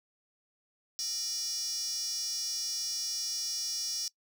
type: tone with high-pass filter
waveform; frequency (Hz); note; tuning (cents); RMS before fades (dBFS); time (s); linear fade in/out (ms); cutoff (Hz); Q
square; 266.5; C4; +32; -35; 0.99-4.08; 0; 5400; 9.8
effects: noise-tail reverb RT60 0.1 s tail -22 dB re dry